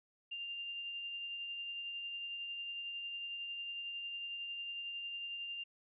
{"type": "tone with tremolo", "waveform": "sine", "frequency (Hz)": 2793, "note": "F7", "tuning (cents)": -1, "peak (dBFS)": -39, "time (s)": [0.31, 5.64], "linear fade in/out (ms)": 10, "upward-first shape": "triangle", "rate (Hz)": 11, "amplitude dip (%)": 30, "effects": []}